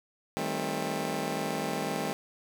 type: chord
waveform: 15% pulse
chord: A half-diminished seventh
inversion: second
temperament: just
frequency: 158.4 / 198 / 220 / 264 Hz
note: Eb3 / G3 / A3 / C4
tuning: +31 / +18 / 0 / +16 cents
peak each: -30 dBFS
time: 0.37-2.13 s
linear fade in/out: 0 ms
effects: none